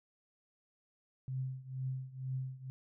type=tone with tremolo; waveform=sine; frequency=130.81 Hz; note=C3; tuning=in tune; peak=-33 dBFS; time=1.28-2.7 s; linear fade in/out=0 ms; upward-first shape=triangle; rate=2.1 Hz; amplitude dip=90%; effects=none